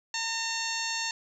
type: harmonic tone with a mistuned harmonic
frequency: 909 Hz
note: A#5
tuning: 44 cents flat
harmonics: 1 / 2 / 3 / 4 / 5 / 6 / 7 / 8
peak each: -38 / -36 / -37 / -40 / -35 / -40 / -38 / -40 dBFS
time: 0.14-1.11 s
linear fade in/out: 2 ms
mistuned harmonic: 5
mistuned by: -65 cents
effects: 10-bit